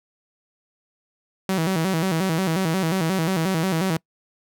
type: tone with vibrato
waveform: sawtooth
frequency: 175.3 Hz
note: F3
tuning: 7 cents sharp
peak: -16 dBFS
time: 1.49-3.97 s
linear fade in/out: 2 ms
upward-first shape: square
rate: 5.6 Hz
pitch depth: 140 cents each way
effects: noise-tail reverb RT60 0.1 s tail -25 dB re dry